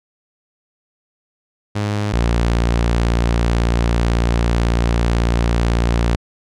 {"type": "tone pair in turn", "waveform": "sawtooth", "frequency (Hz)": [103.83, 58.11], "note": ["G#2", "A#1"], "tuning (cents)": [0, -5], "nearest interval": "minor seventh", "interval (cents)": 1005, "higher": "first", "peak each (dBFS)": [-14, -10], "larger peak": "second", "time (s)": [[1.75, 2.13], [2.13, 6.16]], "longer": "second", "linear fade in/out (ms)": 10, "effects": ["low-pass 7000 Hz 12 dB/octave"]}